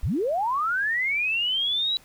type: linear sweep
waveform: sine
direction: up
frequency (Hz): 37.61 to 3951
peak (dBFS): -22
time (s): 0.03-1.97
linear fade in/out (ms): 0
effects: pink hiss -54 dBFS RMS until 2.04 s